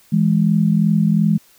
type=tone pair together; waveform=sine; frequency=164.81 / 207.6 Hz; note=E3 / G#3; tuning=0 / 0 cents; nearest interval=major third; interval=400 cents; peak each=-15 dBFS; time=0.12-1.38 s; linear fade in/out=10 ms; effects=white hiss -52 dBFS RMS until 1.58 s